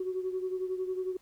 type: beating tone pair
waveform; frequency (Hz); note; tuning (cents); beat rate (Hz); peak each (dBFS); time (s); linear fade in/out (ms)
sine; 370 / 381; F#4 / G4; 0 / -49; 11; -31 / -37; 0-1.17; 5
effects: tanh soft clip ceiling -24 dBFS + pink hiss -65 dBFS RMS until 1.21 s